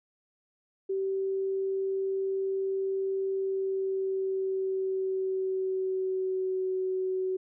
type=tone with pitch glide; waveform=sine; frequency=386.1 to 374.5 Hz; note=G4 to F#4; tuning=-26 to +21 cents; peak=-27 dBFS; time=0.89-7.37 s; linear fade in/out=10 ms; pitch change=-53 cents; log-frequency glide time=3.3-6.7 s; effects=none